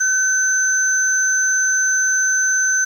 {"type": "tone pair together", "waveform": "sine", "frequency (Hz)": [1527, 6142], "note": ["G6", "G8"], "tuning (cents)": [-46, -36], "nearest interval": "2 octaves", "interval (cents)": 2410, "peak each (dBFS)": -17, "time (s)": [0, 2.85], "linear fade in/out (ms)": 10, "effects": ["7-bit"]}